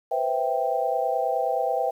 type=chord; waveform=sine; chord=C major seventh; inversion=third; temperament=equal; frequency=493.9 / 523.3 / 659.3 / 784 Hz; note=B4 / C5 / E5 / G5; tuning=0 / 0 / 0 / 0 cents; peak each=-29 / -29 / -27 / -26 dBFS; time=0.11-1.91 s; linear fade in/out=10 ms; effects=9-bit